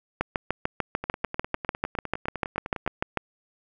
two click trains, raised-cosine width 0.5 ms, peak -9 / -17 dBFS, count 21 / 19, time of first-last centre 0.21-3.173 / 1.04-2.864 s, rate 6.75 / 9.87 Hz, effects none

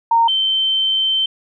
sine tone pair in turn, 922 / 3101 Hz, A#5 / G7, -19 / -19 cents, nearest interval octave + major sixth, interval 2100 cents, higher second, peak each -10 / -14 dBFS, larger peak first, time 0.11-0.28 / 0.28-1.26 s, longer second, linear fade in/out 5 ms, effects none

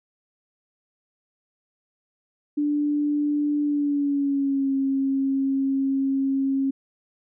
sine tone with pitch glide, 293.7 to 270.9 Hz, D4 to C#4, 0 to -40 cents, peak -20 dBFS, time 2.57-6.71 s, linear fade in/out 10 ms, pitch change -140 cents, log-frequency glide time 3.62-4.73 s, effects none

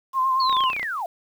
sine tone with vibrato, 1049 Hz, C6, 4 cents sharp, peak -18 dBFS, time 0.13-0.73 s, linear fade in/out 50 ms, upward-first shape sine, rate 8.7 Hz, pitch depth 35 cents each way
sine linear sweep, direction down, 4453 to 644 Hz, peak -25 dBFS, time 0.4-1.06 s, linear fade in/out 2 ms
clicks, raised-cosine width 0.3 ms, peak -17 dBFS, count 10, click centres 0.496 / 0.527 / 0.568 / 0.606 / 0.638 / 0.701 / 0.732 / 0.765 / 0.796 / 0.83 s
effects 8-bit

